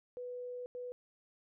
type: tone bursts at uneven times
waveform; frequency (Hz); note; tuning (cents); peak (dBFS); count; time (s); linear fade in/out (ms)
sine; 493.9; B4; 0; -40; 2; 0.17-0.66 / 0.75-0.92; 0
effects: none